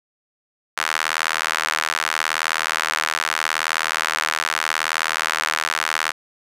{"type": "tone with high-pass filter", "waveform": "sawtooth", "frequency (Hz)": 79.2, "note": "D#2", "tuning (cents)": 31, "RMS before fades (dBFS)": -23, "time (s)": [0.77, 6.12], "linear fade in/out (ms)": 10, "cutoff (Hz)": 1400, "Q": 1.6, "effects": ["low-pass 11000 Hz 12 dB/octave"]}